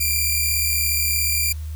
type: tone pair together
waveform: 5% pulse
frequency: 2356 / 2393 Hz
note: D7 / D7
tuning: +5 / +32 cents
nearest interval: unison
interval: 27 cents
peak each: -12 dBFS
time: 0-1.53 s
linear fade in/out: 10 ms
effects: added 77 Hz sine -27 dBFS peak until 1.75 s + white hiss -49 dBFS RMS until 1.75 s